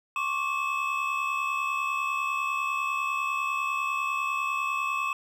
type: tone cluster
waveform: triangle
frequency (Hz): 1085 / 1155 / 2590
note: C#6 / D6 / E7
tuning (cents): -37 / -29 / -31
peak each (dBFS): -29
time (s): 0.16-5.13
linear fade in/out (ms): 2
effects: none